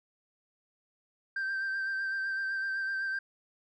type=tone with vibrato; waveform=sine; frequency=1568 Hz; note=G6; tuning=in tune; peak=-28 dBFS; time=1.36-3.19 s; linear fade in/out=5 ms; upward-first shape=sine; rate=7.9 Hz; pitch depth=25 cents each way; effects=tanh soft clip ceiling -29 dBFS